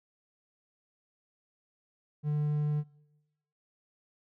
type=tone; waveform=triangle; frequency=149 Hz; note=D3; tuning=25 cents sharp; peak=-25 dBFS; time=2.23-2.84 s; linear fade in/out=50 ms; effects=noise-tail reverb RT60 0.9 s tail -21 dB re dry